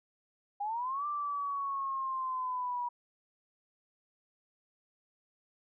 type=linear two-way sweep; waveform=sine; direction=up then down; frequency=797 to 1182 to 964 Hz; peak=-32 dBFS; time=0.6-2.89 s; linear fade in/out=10 ms; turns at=1.06 s; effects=none